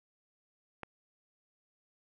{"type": "click", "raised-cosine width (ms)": 0.5, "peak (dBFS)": -25, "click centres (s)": 0.833, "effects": []}